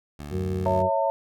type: tone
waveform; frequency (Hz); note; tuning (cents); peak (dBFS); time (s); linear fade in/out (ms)
15% pulse; 73.42; D2; 0; -29; 0.19-0.82; 5
type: harmonic tone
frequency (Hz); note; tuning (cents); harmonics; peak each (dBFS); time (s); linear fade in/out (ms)
93; F#2; +9; 1 / 2 / 4 / 5; -28 / -30 / -31 / -37; 0.3-0.9; 50
type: chord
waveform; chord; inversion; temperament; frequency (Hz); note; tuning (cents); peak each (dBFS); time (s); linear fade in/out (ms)
sine; A major; first; equal with one note detuned; 554.4 / 659.3 / 903.2; C#5 / E5 / A5; 0 / 0 / +45; -25; 0.66-1.1; 0
effects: none